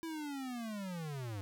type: linear sweep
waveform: square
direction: down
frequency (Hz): 332.5 to 94.9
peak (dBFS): -40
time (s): 0.03-1.41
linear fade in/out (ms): 0
effects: none